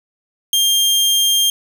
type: tone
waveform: sawtooth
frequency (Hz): 3200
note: G7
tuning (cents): +35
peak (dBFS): -9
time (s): 0.53-1.5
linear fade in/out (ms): 2
effects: none